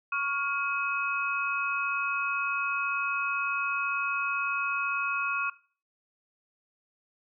sine tone cluster, 1116 / 1407 / 2542 Hz, C#6 / F6 / D#7, +11 / +12 / +36 cents, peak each -31 dBFS, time 0.12-5.5 s, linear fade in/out 5 ms, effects noise-tail reverb RT60 0.4 s tail -19 dB re dry

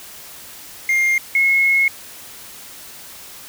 triangle / sine tone pair in turn, 2119 / 2172 Hz, C7 / C#7, +21 / -36 cents, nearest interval unison, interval 43 cents, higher second, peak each -12 dBFS, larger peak neither, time 0.89-1.18 / 1.35-1.88 s, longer second, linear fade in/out 2 ms, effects white hiss -38 dBFS RMS until 3.48 s

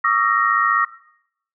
sine tone cluster, 1128 / 1228 / 1343 / 1869 Hz, C#6 / D#6 / E6 / A#6, +30 / -23 / +32 / +4 cents, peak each -20 dBFS, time 0.04-0.85 s, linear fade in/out 5 ms, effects noise-tail reverb RT60 0.7 s tail -18 dB re dry

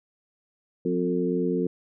harmonic tone with a mistuned harmonic, 89.5 Hz, F2, 43 cents sharp, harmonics 2 / 3 / 4 / 5, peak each -28 / -28 / -28 / -28 dBFS, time 0.85-1.67 s, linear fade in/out 5 ms, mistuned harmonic 3, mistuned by -41 cents, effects none

